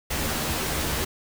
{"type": "noise with comb filter", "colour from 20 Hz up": "pink", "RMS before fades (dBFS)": -27, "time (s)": [0.1, 1.05], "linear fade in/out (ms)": 10, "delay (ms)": 13, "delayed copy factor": 0.65, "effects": []}